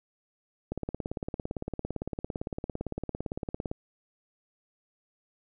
click train, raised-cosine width 2 ms, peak -19 dBFS, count 54, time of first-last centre 0.72-3.714 s, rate 17.7 Hz, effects none

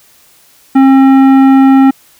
triangle tone with tanh clipping, 268.5 Hz, C4, 45 cents sharp, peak -4 dBFS, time 0.75-1.91 s, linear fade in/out 10 ms, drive 17 dB, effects white hiss -45 dBFS RMS until 2.19 s

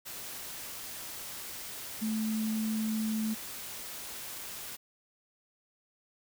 sine tone in noise, 218.8 Hz, A3, 9 cents flat, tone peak -29 dBFS, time 2.01-3.35 s, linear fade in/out 20 ms, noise white, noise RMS -42 dBFS, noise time 0.05-4.77 s, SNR +10 dB, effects none

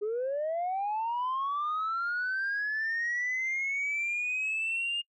sine linear sweep, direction up, 405.6 to 2837 Hz, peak -27 dBFS, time 0.01-5.02 s, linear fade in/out 20 ms, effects noise-tail reverb RT60 0.1 s tail -26 dB re dry + tanh soft clip ceiling -26 dBFS

